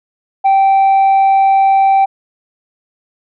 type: tone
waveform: sine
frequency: 779 Hz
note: G5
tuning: 11 cents flat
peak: -4 dBFS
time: 0.44-2.06 s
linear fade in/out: 20 ms
effects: tanh soft clip ceiling -6 dBFS